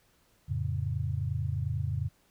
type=chord; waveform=sine; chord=F augmented; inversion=none; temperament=equal; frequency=87.31 / 110 / 138.59 Hz; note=F2 / A2 / C#3; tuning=0 / 0 / 0 cents; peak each=-33 dBFS; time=0.48-2.09 s; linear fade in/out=20 ms; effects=pink hiss -67 dBFS RMS until 2.3 s